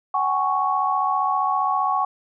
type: chord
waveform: sine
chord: F# suspended second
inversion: none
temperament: equal with one note detuned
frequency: 755.5 / 830.6 / 1108.7 Hz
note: F#5 / G#5 / C#6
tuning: +36 / 0 / 0 cents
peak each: -24 / -25 / -21 dBFS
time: 0.14-2.05 s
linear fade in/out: 5 ms
effects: none